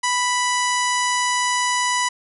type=harmonic tone; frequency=987.8 Hz; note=B5; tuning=in tune; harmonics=1 / 2 / 3 / 4 / 5 / 6 / 7 / 8 / 9 / 10; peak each=-21 / -24 / -29 / -32 / -32 / -30 / -29 / -36 / -37 / -33 dBFS; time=0.03-2.09 s; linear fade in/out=10 ms; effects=none